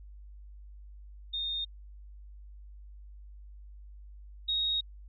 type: tone pair in turn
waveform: sine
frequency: 3669 / 3759 Hz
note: A#7 / A#7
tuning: -28 / +14 cents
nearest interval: unison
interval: 42 cents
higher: second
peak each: -31 / -27 dBFS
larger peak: second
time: 1.33-1.65 / 4.48-4.81 s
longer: second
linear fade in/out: 10 ms
effects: added 50 Hz sine -46 dBFS peak until 5.08 s